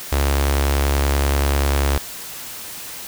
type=tone with notch filter; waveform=sawtooth; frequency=70.3 Hz; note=C#2; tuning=25 cents sharp; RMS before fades=-18 dBFS; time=0.12-1.98 s; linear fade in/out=5 ms; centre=170 Hz; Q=0.7; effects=white hiss -33 dBFS RMS until 3.07 s